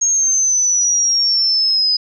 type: exponential sweep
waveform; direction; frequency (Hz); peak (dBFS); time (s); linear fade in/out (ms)
sine; down; 6560 to 4978; -12; 0.01-1.97; 10
effects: none